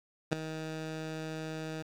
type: tone with ADSR envelope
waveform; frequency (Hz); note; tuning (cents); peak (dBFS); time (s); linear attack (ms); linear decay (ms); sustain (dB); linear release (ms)
15% pulse; 158; D#3; +27; -17; 0.31-1.83; 20; 5; -13; 17
effects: low-pass 7000 Hz 12 dB/octave + 9-bit